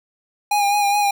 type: tone with vibrato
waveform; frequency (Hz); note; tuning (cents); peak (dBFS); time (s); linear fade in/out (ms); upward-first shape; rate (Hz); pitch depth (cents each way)
square; 816; G#5; -31; -16; 0.51-1.11; 5; sine; 4.8; 30
effects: none